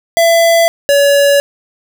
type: tone pair in turn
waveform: square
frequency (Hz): 670 / 566.3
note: E5 / C#5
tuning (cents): +28 / +37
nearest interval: minor third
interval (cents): 291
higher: first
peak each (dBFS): -7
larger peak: neither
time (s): 0.17-0.68 / 0.89-1.4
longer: neither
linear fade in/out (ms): 0
effects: none